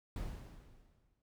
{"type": "noise with exponential decay", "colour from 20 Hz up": "brown", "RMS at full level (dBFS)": -39, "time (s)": [0.16, 1.22], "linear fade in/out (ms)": 2, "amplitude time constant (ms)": 230, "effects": []}